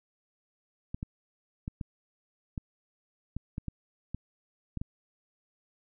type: clicks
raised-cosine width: 5 ms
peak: -22 dBFS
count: 11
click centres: 0.945 / 1.029 / 1.679 / 1.812 / 2.578 / 3.366 / 3.581 / 3.683 / 4.146 / 4.773 / 4.815 s
effects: none